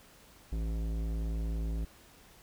sine tone with tanh clipping, 55 Hz, A1, in tune, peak -33 dBFS, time 0.52-1.85 s, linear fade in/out 5 ms, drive 16 dB, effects pink hiss -58 dBFS RMS until 2.42 s

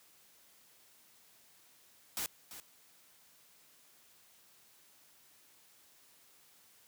white noise with echo, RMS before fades -37 dBFS, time 2.17-2.26 s, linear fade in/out 0 ms, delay 340 ms, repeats 1, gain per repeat -12 dB, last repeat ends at 2.6 s, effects white hiss -64 dBFS RMS until 6.87 s + high-pass 80 Hz 12 dB/octave

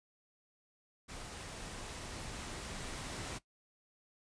pink noise with level ramp, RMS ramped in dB -47 to -42 dBFS, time 1.08-3.39 s, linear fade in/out 20 ms, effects noise-tail reverb RT60 0.1 s tail -17 dB re dry + resampled to 22050 Hz

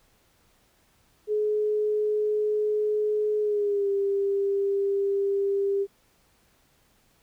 sine tone with pitch glide, 423.2 to 397.1 Hz, G#4 to G4, +33 to +22 cents, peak -22 dBFS, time 1.27-5.87 s, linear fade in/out 50 ms, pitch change -111 cents, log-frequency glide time 3.4-3.89 s, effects pink hiss -64 dBFS RMS until 7.22 s

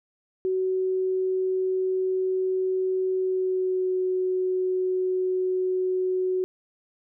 sine tone with pitch glide, 374.5 to 370.4 Hz, F#4 to F#4, +21 to +2 cents, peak -22 dBFS, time 0.45-6.44 s, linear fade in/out 0 ms, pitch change -19 cents, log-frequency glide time 3.15-3.94 s, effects none

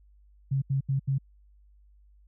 sine tone bursts, 135.9 Hz, C#3, 34 cents flat, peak -23 dBFS, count 4, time 0.51-1.184 s, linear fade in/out 10 ms, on 110 ms, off 78 ms, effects added 50 Hz sine -55 dBFS peak until 2.27 s

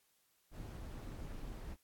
brown noise with amplitude modulation, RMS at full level -44 dBFS, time 0.51-1.77 s, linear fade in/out 50 ms, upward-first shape sine, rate 276 Hz, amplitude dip 45%, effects white hiss -75 dBFS RMS until 1.83 s + AAC 64 kbps

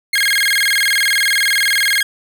30% pulse tone with vibrato, 1864.7 Hz, A#6, in tune, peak -10 dBFS, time 0.13-2.03 s, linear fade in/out 5 ms, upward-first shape square, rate 20 Hz, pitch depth 230 cents each way, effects none

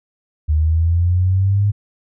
sine exponential sweep, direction up, 75.4 to 103.83 Hz, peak -12 dBFS, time 0.48-1.72 s, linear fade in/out 20 ms, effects none

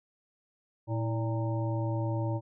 harmonic tone with a mistuned harmonic, 114.9 Hz, A#2, 25 cents flat, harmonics 1 / 3 / 5 / 7 / 8, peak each -29 / -36 / -38 / -45 / -41 dBFS, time 0.87-2.41 s, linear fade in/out 50 ms, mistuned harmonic 3, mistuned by -96 cents, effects none

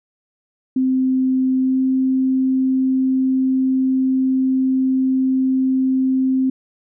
sine tone with pitch glide, 260 to 261.8 Hz, C4 to C4, -11 to +1 cents, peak -14 dBFS, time 0.76-6.5 s, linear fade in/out 5 ms, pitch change +12 cents, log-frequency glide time 1.6-1.8 s, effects none

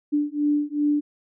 sine beating tone pair, 292.8 / 295.4 Hz, D4 / D4, -5 / +10 cents, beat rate 2.6 Hz, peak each -23 dBFS, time 0.12-1.01 s, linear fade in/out 20 ms, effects none

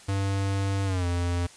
square tone with pitch glide, 98.1 to 87.4 Hz, G2 to F2, +2 to +2 cents, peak -25 dBFS, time 0.08-1.47 s, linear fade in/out 10 ms, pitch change -200 cents, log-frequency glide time 0.85-1.06 s, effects white hiss -50 dBFS RMS until 1.56 s + resampled to 22050 Hz

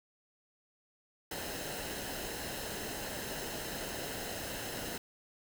pink noise with comb filter, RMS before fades -40 dBFS, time 1.31-4.98 s, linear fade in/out 5 ms, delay 0.86 ms, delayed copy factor -0.55, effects none

